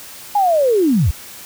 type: linear sweep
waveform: sine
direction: down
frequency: 842 to 56.1 Hz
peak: -11 dBFS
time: 0.35-1.11 s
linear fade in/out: 5 ms
effects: white hiss -36 dBFS RMS until 1.45 s